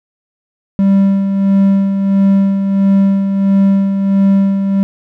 triangle tone with tremolo, 196 Hz, G3, in tune, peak -4 dBFS, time 0.79-4.83 s, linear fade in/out 0 ms, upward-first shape sine, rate 1.5 Hz, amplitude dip 50%, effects none

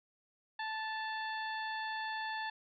harmonic tone with a mistuned harmonic, 876 Hz, A5, 8 cents flat, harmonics 1 / 2 / 3 / 4 / 5, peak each -39 / -40 / -50 / -49 / -51 dBFS, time 0.59-2.5 s, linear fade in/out 5 ms, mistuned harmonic 3, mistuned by +32 cents, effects none

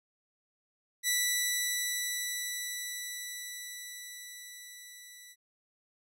10% pulse tone with level ramp, 1968 Hz, B6, 7 cents flat, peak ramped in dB -17 to -41 dBFS, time 1.03-5.36 s, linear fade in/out 50 ms, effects none

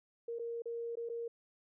sine tone with dropouts, 466.7 Hz, A#4, 2 cents sharp, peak -37 dBFS, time 0.28-1.28 s, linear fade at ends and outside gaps 5 ms, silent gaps 0.387-0.394 / 0.621-0.656 / 0.955-0.97 / 1.09-1.097 s, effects none

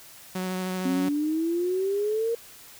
sawtooth tone with vibrato, 185 Hz, F#3, in tune, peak -24 dBFS, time 0.35-1.09 s, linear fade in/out 5 ms, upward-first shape sine, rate 13 Hz, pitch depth 13 cents each way
sine exponential sweep, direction up, 260.7 to 469.3 Hz, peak -23 dBFS, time 0.85-2.35 s, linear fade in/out 5 ms
effects white hiss -48 dBFS RMS until 2.79 s

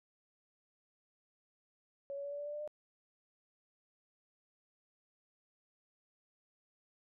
sine tone with pitch steps, 558 / 563.8 / 569.7 / 575.7 / 581.7 / 587.8 / 593.9 / 600.1 Hz, C#5 / C#5 / C#5 / D5 / D5 / D5 / D5 / D5, +11 / +29 / +47 / -35 / -17 / +1 / +19 / +37 cents, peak -39 dBFS, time 2.1-2.676 s, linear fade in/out 0 ms, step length 72 ms, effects none

